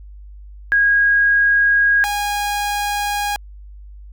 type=tone pair in turn; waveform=sine / sawtooth; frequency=1640 / 820.5 Hz; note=G#6 / G#5; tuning=-22 / -21 cents; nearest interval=octave; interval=1199 cents; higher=first; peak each=-11 / -15 dBFS; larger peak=first; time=0.72-2.04 / 2.04-3.36 s; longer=neither; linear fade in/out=0 ms; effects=added 50 Hz sine -35 dBFS peak until 4.12 s